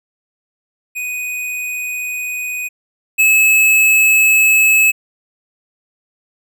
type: tone pair in turn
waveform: square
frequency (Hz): 2489 / 2590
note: D#7 / E7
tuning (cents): 0 / -31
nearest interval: minor second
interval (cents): 69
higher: second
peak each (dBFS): -21 / -9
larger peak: second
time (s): 0.95-2.69 / 3.18-4.92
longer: neither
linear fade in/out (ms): 20
effects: none